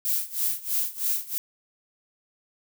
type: noise with tremolo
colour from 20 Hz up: violet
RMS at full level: -24 dBFS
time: 0.05-1.38 s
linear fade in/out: 0 ms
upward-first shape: sine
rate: 3.1 Hz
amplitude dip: 90%
effects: none